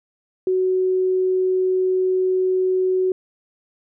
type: tone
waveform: sine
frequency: 372.1 Hz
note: F#4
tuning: 10 cents sharp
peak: -16 dBFS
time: 0.47-3.12 s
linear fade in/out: 2 ms
effects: none